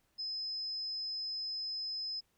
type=tone; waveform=sine; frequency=5100 Hz; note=D#8; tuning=42 cents sharp; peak=-36 dBFS; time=0.18-2.21 s; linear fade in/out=20 ms; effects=pink hiss -75 dBFS RMS until 2.37 s